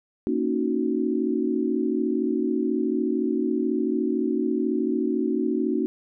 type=chord; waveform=sine; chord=D# minor seventh; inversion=second; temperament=equal; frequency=233.1 / 277.2 / 311.1 / 370 Hz; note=A#3 / C#4 / D#4 / F#4; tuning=0 / 0 / 0 / 0 cents; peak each=-27 dBFS; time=0.27-5.86 s; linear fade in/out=0 ms; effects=none